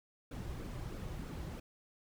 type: noise with flanger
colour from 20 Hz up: brown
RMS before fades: -43 dBFS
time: 0.31-1.6 s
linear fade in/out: 5 ms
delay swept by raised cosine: 1 to 4.6 ms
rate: 3.1 Hz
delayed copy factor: -0.55
effects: none